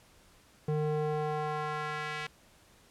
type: tone with band-pass filter sweep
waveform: square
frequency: 151.9 Hz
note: D#3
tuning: 41 cents flat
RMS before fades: -33 dBFS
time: 0.68-2.27 s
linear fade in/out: 5 ms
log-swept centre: 320 to 2300 Hz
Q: 1.3
effects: pink hiss -61 dBFS RMS until 2.9 s + low-pass 12000 Hz 12 dB/octave